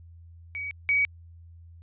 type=tone pair in turn; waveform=sine; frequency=2264 / 2264 Hz; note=C#7 / C#7; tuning=+36 / +36 cents; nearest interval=unison; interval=0 cents; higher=neither; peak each=-31 / -20 dBFS; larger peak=second; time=0.55-0.71 / 0.89-1.05 s; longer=neither; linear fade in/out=0 ms; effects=added 84 Hz sine -46 dBFS peak until 1.82 s + resampled to 8000 Hz